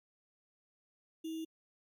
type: tone with sample-and-hold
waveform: sine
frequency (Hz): 321.8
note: E4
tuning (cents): -42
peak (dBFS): -37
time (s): 1.24-1.45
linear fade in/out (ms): 10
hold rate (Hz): 3150
effects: MP3 64 kbps